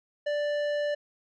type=tone with tanh clipping; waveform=sine; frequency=587.3 Hz; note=D5; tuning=in tune; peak=-28 dBFS; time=0.26-0.95 s; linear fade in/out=10 ms; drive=13 dB; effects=none